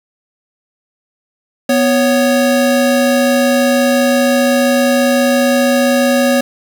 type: tone pair together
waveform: square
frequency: 247 / 554.4 Hz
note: B3 / C#5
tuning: 0 / 0 cents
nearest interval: octave + major second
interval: 1400 cents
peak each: -13 dBFS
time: 1.69-6.41 s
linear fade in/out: 5 ms
effects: 7-bit